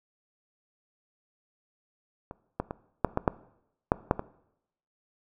clicks, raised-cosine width 1 ms, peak -25 / -14 / -19 / -7 / -11 / -7 / -6 / -7 / -17 dBFS, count 9, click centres 2.311 / 2.6 / 2.709 / 3.047 / 3.174 / 3.278 / 3.919 / 4.111 / 4.194 s, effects noise-tail reverb RT60 0.8 s tail -19 dB re dry

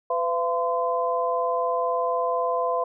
sine tone cluster, 504 / 680 / 1026 Hz, B4 / F5 / C6, +35 / -46 / -34 cents, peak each -26 dBFS, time 0.1-2.84 s, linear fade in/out 5 ms, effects none

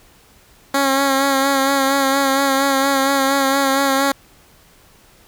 10% pulse tone with vibrato, 273.1 Hz, C#4, 26 cents flat, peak -6 dBFS, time 0.74-4.12 s, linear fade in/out 5 ms, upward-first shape sine, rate 4.3 Hz, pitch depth 33 cents each way, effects pink hiss -50 dBFS RMS until 5.27 s

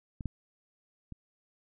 clicks, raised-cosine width 5 ms, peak -27 / -20 / -30 dBFS, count 3, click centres 0.208 / 0.257 / 1.123 s, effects none

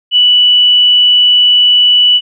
sine tone, 2960 Hz, F#7, in tune, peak -4 dBFS, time 0.11-2.21 s, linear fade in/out 50 ms, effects none

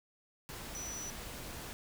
sine tone in noise, 5920 Hz, F#8, in tune, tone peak -41 dBFS, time 0.75-1.1 s, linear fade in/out 0 ms, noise pink, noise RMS -45 dBFS, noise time 0.49-1.73 s, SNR +1 dB, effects none

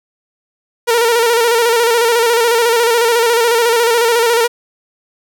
sawtooth tone with vibrato, 466.2 Hz, A#4, in tune, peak -6 dBFS, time 0.87-4.48 s, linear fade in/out 20 ms, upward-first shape square, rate 14 Hz, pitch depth 47 cents each way, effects none

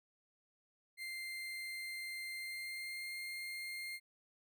35% pulse tone with pitch glide, 2093 to 2114 Hz, C7 to C7, 0 to +17 cents, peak -40 dBFS, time 0.97-4 s, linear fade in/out 50 ms, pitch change +17 cents, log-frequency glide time 2.34-3.15 s, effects none

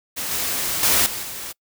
white noise with level steps, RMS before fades -27 / -24 / -17 / -29 / -32 dBFS, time 0.16-1.53 s, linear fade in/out 20 ms, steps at 0.31 / 0.83 / 1.06 / 1.23 s, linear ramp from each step 2 ms, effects noise-tail reverb RT60 0.1 s tail -26 dB re dry

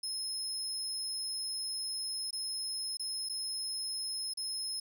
30% pulse tone with dropouts, 5170 Hz, E8, 34 cents flat, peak -31 dBFS, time 0.03-4.8 s, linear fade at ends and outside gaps 5 ms, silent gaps 2.308-2.328 / 2.971-2.995 / 3.289-3.295 / 4.337-4.372 s, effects none

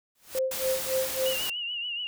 white noise with exponential growth, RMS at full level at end -32 dBFS, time 0.15-0.39 s, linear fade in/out 5 ms, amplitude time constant 51 ms
sine tone with tremolo, 523.3 Hz, C5, in tune, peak -23 dBFS, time 0.35-1.41 s, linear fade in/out 0 ms, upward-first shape sine, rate 3.6 Hz, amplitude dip 95%
white noise, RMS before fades -33 dBFS, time 0.51-1.5 s, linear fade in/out 5 ms
sine tone with vibrato, 2860 Hz, F7, 41 cents sharp, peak -30 dBFS, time 1.26-2.07 s, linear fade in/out 0 ms, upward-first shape triangle, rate 7 Hz, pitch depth 79 cents each way
effects none

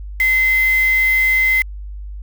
sine tone with quantisation, 2057 Hz, C7, 30 cents flat, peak -12 dBFS, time 0.2-1.62 s, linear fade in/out 2 ms, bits 4, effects added 50 Hz sine -27 dBFS peak until 2.22 s

